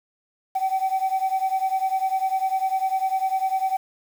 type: beating tone pair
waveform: sine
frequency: 760 / 770 Hz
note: F#5 / G5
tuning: +46 / -31 cents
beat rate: 10 Hz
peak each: -21 / -23 dBFS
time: 0.55-3.77 s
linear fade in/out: 10 ms
effects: tanh soft clip ceiling -17 dBFS + 7-bit